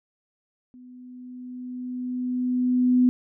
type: tone with level ramp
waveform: sine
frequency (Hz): 250.2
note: B3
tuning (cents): +23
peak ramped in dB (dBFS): -44 to -14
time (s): 0.74-3.09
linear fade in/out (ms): 0
effects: none